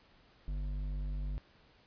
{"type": "tone with hard clipping", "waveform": "triangle", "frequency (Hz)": 49.17, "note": "G1", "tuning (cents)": 6, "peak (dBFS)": -36, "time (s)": [0.48, 1.38], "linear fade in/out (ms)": 0, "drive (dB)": 12, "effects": ["pink hiss -64 dBFS RMS until 1.86 s", "resampled to 11025 Hz"]}